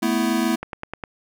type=chord; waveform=square; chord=A suspended second; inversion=none; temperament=equal; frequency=220 / 246.9 / 329.6 Hz; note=A3 / B3 / E4; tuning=0 / 0 / 0 cents; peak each=-24 dBFS; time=0.02-0.56 s; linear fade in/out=10 ms
type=click train; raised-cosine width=0.5 ms; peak=-15 dBFS; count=5; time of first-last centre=0.63-1.038 s; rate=9.81 Hz
effects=none